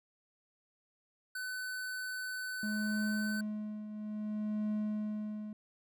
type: tone with pitch glide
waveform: square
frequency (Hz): 1508 to 1517.6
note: F#6 to F#6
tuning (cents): +32 to +43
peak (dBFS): -38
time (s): 1.35-3.41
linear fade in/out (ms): 5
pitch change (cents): +11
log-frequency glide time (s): 2.84-3.05
type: tone with tremolo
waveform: triangle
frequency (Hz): 212.2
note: G#3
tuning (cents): +38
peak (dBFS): -29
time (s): 2.63-5.53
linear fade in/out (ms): 2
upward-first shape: triangle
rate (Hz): 0.6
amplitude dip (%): 70
effects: none